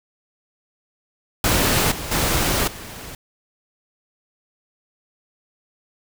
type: noise with level steps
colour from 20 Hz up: pink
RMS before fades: -18 / -30 / -20 / -36 dBFS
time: 1.44-3.15 s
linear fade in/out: 2 ms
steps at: 1.91 / 2.11 / 2.67 s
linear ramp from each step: 10 ms
effects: none